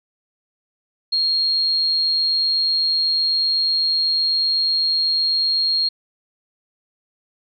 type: tone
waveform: sine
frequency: 4253 Hz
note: C8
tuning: 27 cents sharp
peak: -16 dBFS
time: 1.12-5.89 s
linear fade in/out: 10 ms
effects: none